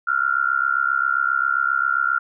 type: tone with amplitude modulation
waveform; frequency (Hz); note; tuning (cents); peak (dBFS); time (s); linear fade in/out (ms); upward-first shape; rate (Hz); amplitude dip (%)
sine; 1396.9; F6; 0; -13; 0.07-2.19; 10; sine; 67.5; 100
effects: none